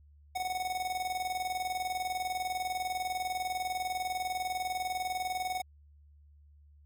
square tone with tremolo, 740 Hz, F#5, in tune, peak -31 dBFS, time 0.35-5.62 s, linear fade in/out 10 ms, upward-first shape square, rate 20 Hz, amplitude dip 55%, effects added 73 Hz sine -56 dBFS peak until 6.85 s

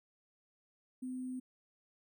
sine tone with sample-and-hold, 255 Hz, C4, 44 cents flat, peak -38 dBFS, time 1.02-1.4 s, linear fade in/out 10 ms, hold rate 8820 Hz, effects none

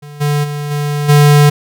square tone with level steps, 146.5 Hz, D3, 4 cents flat, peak -30 / -12 / -19 / -15 / -5 dBFS, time 0.02-1.5 s, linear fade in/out 10 ms, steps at 0.2 / 0.43 / 0.7 / 1.08 s, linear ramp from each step 20 ms, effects none

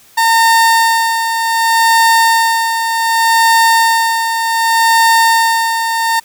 30% pulse tone with tremolo, 911 Hz, A#5, 40 cents flat, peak -4 dBFS, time 0.17-6.2 s, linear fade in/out 10 ms, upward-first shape sine, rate 0.66 Hz, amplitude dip 55%, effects white hiss -45 dBFS RMS until 6.24 s

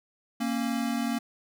square tone pair together, 232.3 / 273.8 Hz, A#3 / C#4, -6 / -21 cents, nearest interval minor third, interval 285 cents, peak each -29 / -32 dBFS, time 0.4-1.19 s, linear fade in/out 10 ms, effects none

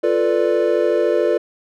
triangle chord, B half-diminished seventh, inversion second, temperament equal, 349.2 / 440 / 493.9 / 587.3 Hz, F4 / A4 / B4 / D5, 0 / 0 / 0 / 0 cents, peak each -18 dBFS, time 0.03-1.38 s, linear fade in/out 10 ms, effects none

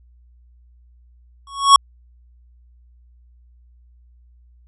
square tone with exponential growth, 1108.7 Hz, C#6, in tune, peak -3 dBFS, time 1.47-1.76 s, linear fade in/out 2 ms, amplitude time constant 63 ms, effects added 60 Hz sine -48 dBFS peak until 4.67 s + resampled to 24000 Hz

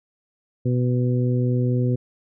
harmonic tone, 124.2 Hz, B2, 10 cents sharp, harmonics 1 / 2 / 3 / 4, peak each -19 / -25 / -29 / -31 dBFS, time 0.65-1.96 s, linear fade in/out 10 ms, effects none

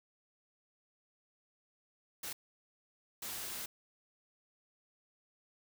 white noise bursts at uneven times, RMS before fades -42 dBFS, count 2, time 2.23-2.33 / 3.22-3.66 s, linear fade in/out 5 ms, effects none

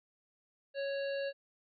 harmonic tone with a mistuned harmonic, 554.4 Hz, C#5, in tune, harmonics 1 / 3 / 5 / 7 / 8, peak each -34 / -44 / -48 / -51 / -52 dBFS, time 0.74-1.33 s, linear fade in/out 50 ms, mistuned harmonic 7, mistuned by +21 cents, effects none

